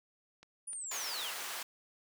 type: click train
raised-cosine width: 0.2 ms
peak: -37 dBFS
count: 4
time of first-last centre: 0.43-1.336 s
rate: 3.31 Hz
type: linear sweep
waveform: sine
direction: down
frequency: 9800 to 2593 Hz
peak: -39 dBFS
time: 0.67-1.31 s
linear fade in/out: 10 ms
type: high-pass noise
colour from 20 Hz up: pink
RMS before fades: -41 dBFS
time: 0.91-1.63 s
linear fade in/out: 5 ms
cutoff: 870 Hz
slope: 12 dB/octave
effects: none